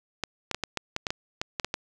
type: clicks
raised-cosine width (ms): 0.2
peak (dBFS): -11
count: 12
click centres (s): 0.237 / 0.513 / 0.546 / 0.637 / 0.773 / 0.964 / 1.068 / 1.105 / 1.415 / 1.598 / 1.646 / 1.741
effects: none